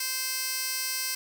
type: tone with high-pass filter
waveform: 15% pulse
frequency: 520 Hz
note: C5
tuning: 11 cents flat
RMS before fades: -31 dBFS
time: 0-1.15 s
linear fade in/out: 5 ms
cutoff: 4000 Hz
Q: 0.65
effects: none